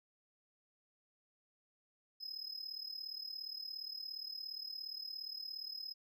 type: tone with amplitude modulation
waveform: triangle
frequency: 5090 Hz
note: D#8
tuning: 39 cents sharp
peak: -38 dBFS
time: 2.2-5.94 s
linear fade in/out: 20 ms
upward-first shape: sine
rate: 37.2 Hz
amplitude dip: 80%
effects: none